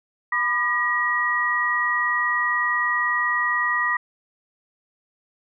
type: tone cluster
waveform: sine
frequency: 996 / 1206 / 1905 Hz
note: B5 / D6 / A#6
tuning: +14 / +46 / +37 cents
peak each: -28 / -25 / -21 dBFS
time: 0.32-3.97 s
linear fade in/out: 5 ms
effects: none